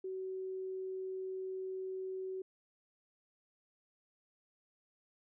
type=tone; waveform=sine; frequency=377 Hz; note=F#4; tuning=32 cents sharp; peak=-38 dBFS; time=0.04-2.42 s; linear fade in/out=5 ms; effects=none